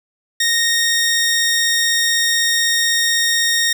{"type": "tone", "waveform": "15% pulse", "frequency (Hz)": 1856, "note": "A#6", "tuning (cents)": -8, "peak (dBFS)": -8, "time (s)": [0.4, 3.73], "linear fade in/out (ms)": 5, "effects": []}